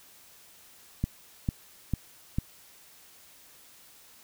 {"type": "click train", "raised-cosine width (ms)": 5, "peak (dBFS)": -14, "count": 4, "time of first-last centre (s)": [1.04, 2.385], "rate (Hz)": 2.23, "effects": ["white hiss -55 dBFS RMS until 4.23 s"]}